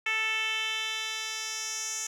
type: tone with band-pass filter sweep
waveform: 10% pulse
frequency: 440 Hz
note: A4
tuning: in tune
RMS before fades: -32 dBFS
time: 0.06-2.07 s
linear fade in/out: 5 ms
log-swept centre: 2400 to 6600 Hz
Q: 2.8
effects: none

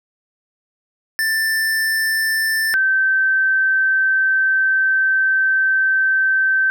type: tone pair in turn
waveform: square / sine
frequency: 1774 / 1549.1 Hz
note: A6 / G6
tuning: +14 / -21 cents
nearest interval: major second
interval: 235 cents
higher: first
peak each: -17 / -13 dBFS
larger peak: second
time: 1.19-2.74 / 2.74-6.7 s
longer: second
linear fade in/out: 0 ms
effects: none

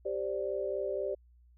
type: chord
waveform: sine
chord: G suspended fourth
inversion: none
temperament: equal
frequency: 392 / 523.3 / 587.3 Hz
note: G4 / C5 / D5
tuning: 0 / 0 / 0 cents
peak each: -35 / -37 / -35 dBFS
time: 0.05-1.15 s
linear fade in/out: 10 ms
effects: added 60 Hz sine -58 dBFS peak until 1.57 s

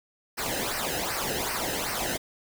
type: noise with flanger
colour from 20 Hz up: pink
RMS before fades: -30 dBFS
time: 0.37-2.18 s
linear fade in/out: 20 ms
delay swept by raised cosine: 0.28 to 0.9 ms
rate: 2.6 Hz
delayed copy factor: -0.75
effects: none

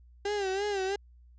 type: tone with vibrato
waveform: 35% pulse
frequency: 396.3 Hz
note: G4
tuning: 19 cents sharp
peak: -27 dBFS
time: 0.25-0.96 s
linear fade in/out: 5 ms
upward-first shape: sine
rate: 3 Hz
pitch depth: 89 cents each way
effects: added 60 Hz sine -53 dBFS peak until 1.38 s + resampled to 16000 Hz

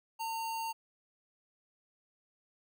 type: tone with sample-and-hold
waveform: sine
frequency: 904 Hz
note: A5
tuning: 47 cents sharp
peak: -34 dBFS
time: 0.19-0.73 s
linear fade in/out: 20 ms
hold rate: 3675 Hz
effects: none

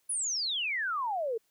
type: exponential sweep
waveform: sine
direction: down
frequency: 10548 to 430 Hz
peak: -29 dBFS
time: 0.09-1.38 s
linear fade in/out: 10 ms
effects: white hiss -73 dBFS RMS until 1.5 s

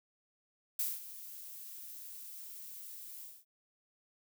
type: noise with ADSR envelope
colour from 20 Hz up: violet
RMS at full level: -33 dBFS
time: 0.79-3.45 s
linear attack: 4 ms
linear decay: 200 ms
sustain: -15 dB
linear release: 220 ms
effects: none

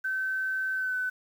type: tone with pitch glide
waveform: sine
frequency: 1536 to 1507.9 Hz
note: G6 to F#6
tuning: -36 to +32 cents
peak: -27 dBFS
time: 0.04-1.1 s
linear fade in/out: 10 ms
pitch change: -32 cents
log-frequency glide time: 0.74-0.95 s
effects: 9-bit

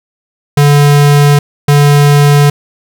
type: tone pair in turn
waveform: square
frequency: 144.7 / 144.7 Hz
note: D3 / D3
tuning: -25 / -25 cents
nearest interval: unison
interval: 0 cents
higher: neither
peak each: -4 dBFS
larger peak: neither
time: 0.57-1.39 / 1.68-2.5 s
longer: neither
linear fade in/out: 5 ms
effects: none

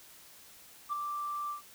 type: tone with ADSR envelope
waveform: sine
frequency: 1174.7 Hz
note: D6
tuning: in tune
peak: -27 dBFS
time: 0.89-1.62 s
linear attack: 38 ms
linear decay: 5 ms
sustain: -6 dB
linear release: 120 ms
effects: tanh soft clip ceiling -26 dBFS + white hiss -55 dBFS RMS until 1.74 s

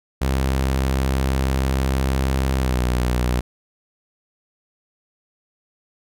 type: tone with pitch glide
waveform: sawtooth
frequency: 66.3 to 61.5 Hz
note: C2 to B1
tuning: +23 to -7 cents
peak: -14 dBFS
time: 0.21-3.41 s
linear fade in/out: 10 ms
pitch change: -130 cents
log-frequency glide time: 2.56-2.82 s
effects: none

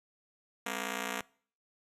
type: ring-modulated tone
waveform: 5% pulse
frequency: 234.4 Hz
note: A#3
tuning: 10 cents sharp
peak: -20 dBFS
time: 0.66-1.21 s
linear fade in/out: 0 ms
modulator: 29.6 Hz
effects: noise-tail reverb RT60 0.5 s tail -24 dB re dry + resampled to 32000 Hz

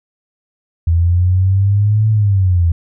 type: exponential two-way sweep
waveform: sine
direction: up then down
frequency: 82.41 to 110 to 82.41 Hz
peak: -9 dBFS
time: 0.87-2.72 s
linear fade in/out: 5 ms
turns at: 2.1 s
effects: none

